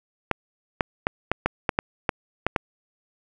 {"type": "clicks", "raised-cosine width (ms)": 0.5, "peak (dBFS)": -5, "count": 10, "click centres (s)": [0.313, 0.808, 1.069, 1.316, 1.46, 1.692, 1.789, 2.092, 2.466, 2.562], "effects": []}